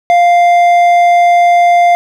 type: tone with hard clipping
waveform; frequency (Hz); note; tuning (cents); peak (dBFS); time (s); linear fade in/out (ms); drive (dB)
sine; 698.5; F5; 0; -6; 0.1-1.95; 0; 6
effects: none

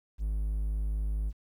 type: tone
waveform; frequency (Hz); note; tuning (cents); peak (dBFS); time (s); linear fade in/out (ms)
triangle; 52.2; G#1; +10; -26; 0.18-1.33; 50
effects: 11-bit

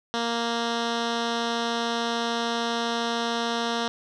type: tone with low-pass filter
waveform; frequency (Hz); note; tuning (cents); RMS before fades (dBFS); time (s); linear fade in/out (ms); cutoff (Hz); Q
10% pulse; 233.1; A#3; 0; -27; 0.14-3.88; 0; 4600; 2.4
effects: none

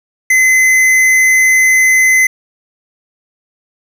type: tone with hard clipping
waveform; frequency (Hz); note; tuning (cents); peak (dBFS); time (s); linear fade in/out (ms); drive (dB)
sine; 2043; C7; -42; -8; 0.3-2.27; 5; 12
effects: none

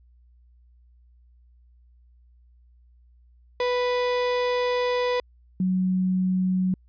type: tone pair in turn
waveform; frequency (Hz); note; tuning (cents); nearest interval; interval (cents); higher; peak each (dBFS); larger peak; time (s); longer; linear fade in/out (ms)
35% pulse / sine; 493.9 / 185.32; B4 / F#3; 0 / +3; octave + perfect fourth; 1697; first; -20; neither; 3.6-5.2 / 5.6-6.74; first; 2
effects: added 60 Hz sine -53 dBFS peak until 6.88 s + resampled to 11025 Hz

